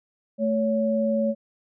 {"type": "tone pair together", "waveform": "sine", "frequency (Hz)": [219.9, 561], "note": ["A3", "C#5"], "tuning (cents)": [-1, 21], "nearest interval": "octave + major third", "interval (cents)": 1622, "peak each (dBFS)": -23, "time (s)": [0.38, 1.35], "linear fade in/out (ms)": 50, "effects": []}